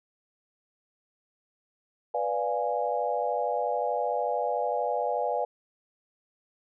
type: chord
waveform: sine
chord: B diminished seventh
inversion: none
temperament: equal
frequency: 493.9 / 587.3 / 698.5 / 830.6 Hz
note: B4 / D5 / F5 / Ab5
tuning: 0 / 0 / 0 / 0 cents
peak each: -31 dBFS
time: 2.14-5.45 s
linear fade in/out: 5 ms
effects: none